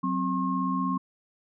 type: tone cluster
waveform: sine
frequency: 185.8 / 262.3 / 1075 Hz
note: F#3 / C4 / C6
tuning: +7 / +4 / +47 cents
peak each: -29 dBFS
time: 0.03-0.98 s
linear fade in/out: 10 ms
effects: none